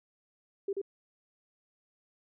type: tone with echo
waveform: sine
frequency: 395.1 Hz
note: G4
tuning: 14 cents sharp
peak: -29 dBFS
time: 0.68-0.73 s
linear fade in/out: 5 ms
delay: 86 ms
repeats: 1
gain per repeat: -2 dB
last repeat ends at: 0.816 s
effects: none